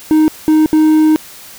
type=tone bursts at uneven times; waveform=triangle; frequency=311.1 Hz; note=D#4; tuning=in tune; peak=-4 dBFS; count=3; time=0.11-0.28 / 0.48-0.66 / 0.73-1.16 s; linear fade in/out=0 ms; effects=white hiss -35 dBFS RMS until 1.58 s